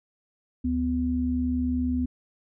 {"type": "tone pair together", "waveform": "sine", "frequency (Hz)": [73.42, 250.8], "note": ["D2", "B3"], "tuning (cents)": [0, 27], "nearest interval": "octave + major sixth", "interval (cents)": 2127, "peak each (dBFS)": [-29, -24], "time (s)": [0.64, 2.06], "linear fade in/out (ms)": 10, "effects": []}